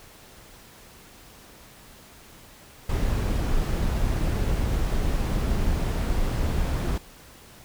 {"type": "noise", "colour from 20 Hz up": "brown", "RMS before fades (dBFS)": -24, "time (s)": [2.89, 6.98], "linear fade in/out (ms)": 5, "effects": ["pink hiss -49 dBFS RMS until 7.64 s"]}